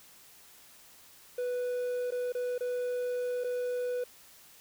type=tone with dropouts; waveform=triangle; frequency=493.9 Hz; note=B4; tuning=in tune; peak=-28 dBFS; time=1.38-4.04 s; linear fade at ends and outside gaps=5 ms; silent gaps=2.107-2.12 / 2.323-2.349 / 2.581-2.607 / 3.438-3.443 s; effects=white hiss -56 dBFS RMS until 4.6 s